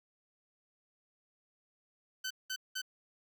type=tone bursts; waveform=15% pulse; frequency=1523 Hz; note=F#6; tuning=50 cents sharp; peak=-29 dBFS; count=3; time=2.24-2.818 s; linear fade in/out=10 ms; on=66 ms; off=190 ms; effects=none